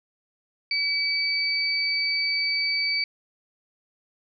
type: tone pair together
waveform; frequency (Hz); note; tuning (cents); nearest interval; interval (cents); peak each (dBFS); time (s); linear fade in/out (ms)
sine; 2289 / 4582; D7 / D8; -45 / -44; octave; 1201; -25; 0.71-3.04; 2
effects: none